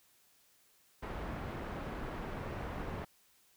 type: low-pass noise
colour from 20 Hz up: pink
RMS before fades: -41 dBFS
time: 1.02-3.05 s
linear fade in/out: 10 ms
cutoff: 1600 Hz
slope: 12 dB/octave
effects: white hiss -68 dBFS RMS until 3.56 s